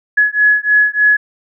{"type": "beating tone pair", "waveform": "sine", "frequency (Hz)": [1690, 1693.3], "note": ["G#6", "G#6"], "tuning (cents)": [30, 33], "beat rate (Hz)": 3.3, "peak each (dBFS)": -12, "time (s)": [0.17, 1.17], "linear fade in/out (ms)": 10, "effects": []}